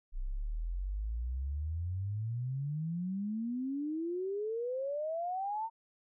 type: exponential sweep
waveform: sine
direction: up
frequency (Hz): 30.15 to 921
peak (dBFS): -33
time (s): 0.12-5.7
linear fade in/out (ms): 50
effects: none